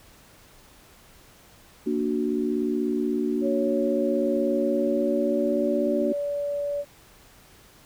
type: chord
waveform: sine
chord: Bb augmented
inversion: none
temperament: equal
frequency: 233.1 / 293.7 / 370 Hz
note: Bb3 / D4 / F#4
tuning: 0 / 0 / 0 cents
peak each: -27 dBFS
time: 1.86-6.13 s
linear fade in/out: 10 ms
type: tone with pitch glide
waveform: sine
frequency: 554.4 to 575.3 Hz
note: C#5 to D5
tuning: 0 to -36 cents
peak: -25 dBFS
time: 3.41-6.85 s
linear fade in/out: 50 ms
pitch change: +64 cents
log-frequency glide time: 4.51-5.91 s
effects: pink hiss -53 dBFS RMS until 7.85 s